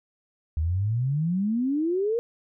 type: exponential sweep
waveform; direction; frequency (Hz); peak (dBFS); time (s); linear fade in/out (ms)
sine; up; 74.8 to 480; -22; 0.57-2.19; 0
effects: none